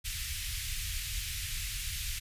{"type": "band-stop noise", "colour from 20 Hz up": "pink", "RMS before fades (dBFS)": -36, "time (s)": [0.04, 2.2], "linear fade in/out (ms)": 20, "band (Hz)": [100, 2100], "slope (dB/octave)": 24, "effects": ["resampled to 32000 Hz"]}